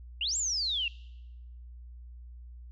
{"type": "exponential two-way sweep", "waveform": "sine", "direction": "up then down", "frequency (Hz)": [2674, 7640, 2674], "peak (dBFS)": -28, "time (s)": [0.21, 0.88], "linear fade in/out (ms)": 2, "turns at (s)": 0.37, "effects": ["noise-tail reverb RT60 1.0 s tail -24 dB re dry", "added 60 Hz sine -44 dBFS peak until 2.71 s"]}